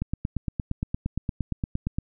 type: click train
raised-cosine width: 5 ms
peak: -14 dBFS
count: 18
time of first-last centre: 0.02-1.985 s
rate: 8.65 Hz
effects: none